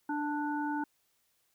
harmonic tone, 294.9 Hz, D4, 7 cents sharp, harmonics 1 / 3 / 5, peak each -33 / -35 / -40 dBFS, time 0.09-0.84 s, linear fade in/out 5 ms, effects white hiss -74 dBFS RMS until 1.54 s

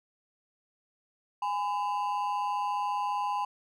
triangle ring-modulated tone, 917 Hz, A#5, 29 cents flat, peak -23 dBFS, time 1.42-3.45 s, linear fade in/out 5 ms, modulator 92.6 Hz, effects none

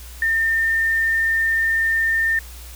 sine tone, 1809 Hz, A6, 48 cents sharp, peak -16 dBFS, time 0.22-2.39 s, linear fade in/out 2 ms, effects added 60 Hz sine -36 dBFS peak until 2.75 s + white hiss -42 dBFS RMS until 2.75 s

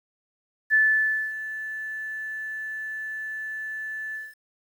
sine tone with ADSR envelope, 1745 Hz, A6, 15 cents flat, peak -15 dBFS, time 0.7-4.35 s, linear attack 38 ms, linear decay 580 ms, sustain -15 dB, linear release 200 ms, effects 9-bit

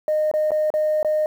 sine tone with dropouts, 614 Hz, D#5, 23 cents flat, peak -16 dBFS, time 0.08-1.26 s, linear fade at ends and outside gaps 1 ms, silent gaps 0.314-0.338 / 0.507-0.517 / 0.703-0.739 / 1.029-1.047 s, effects tanh soft clip ceiling -13 dBFS + 8-bit

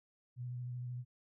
sine tone with vibrato, 123.47 Hz, B2, in tune, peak -39 dBFS, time 0.36-1.05 s, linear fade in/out 50 ms, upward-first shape square, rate 13 Hz, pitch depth 16 cents each way, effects none

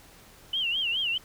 sine tone with vibrato, 2960 Hz, F#7, in tune, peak -25 dBFS, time 0.53-1.18 s, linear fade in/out 5 ms, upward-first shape sine, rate 4.8 Hz, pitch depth 160 cents each way, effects pink hiss -53 dBFS RMS until 1.24 s

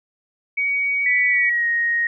sine tone, 2253 Hz, C#7, 28 cents sharp, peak -18 dBFS, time 0.57-1.5 s, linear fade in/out 10 ms
sine tone with pitch glide, 1975.5 to 1872.2 Hz, B6 to A#6, 0 to +7 cents, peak -17 dBFS, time 1.06-2.07 s, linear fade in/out 2 ms, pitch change -93 cents, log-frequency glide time 1.28-1.67 s
effects none

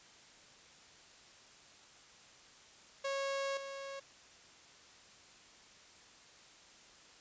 sawtooth tone with level steps, 549 Hz, C#5, 17 cents flat, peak -31 / -39 dBFS, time 3.04-4 s, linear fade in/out 10 ms, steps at 3.57 s, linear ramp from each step 2 ms, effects white hiss -59 dBFS RMS until 7.2 s + resampled to 16000 Hz

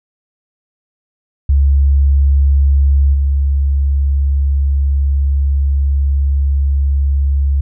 sine tone with level steps, 69.5 Hz, C#2, 5 cents sharp, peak -7 / -10 dBFS, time 1.49-7.61 s, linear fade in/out 5 ms, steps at 3.13 s, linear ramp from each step 20 ms, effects none

